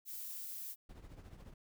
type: noise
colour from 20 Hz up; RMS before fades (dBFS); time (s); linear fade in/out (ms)
violet; -45; 0.05-0.76; 50
type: noise with tremolo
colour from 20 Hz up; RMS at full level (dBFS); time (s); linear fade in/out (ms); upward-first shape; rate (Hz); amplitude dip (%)
brown; -50; 0.89-1.54; 5; triangle; 14; 70
effects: none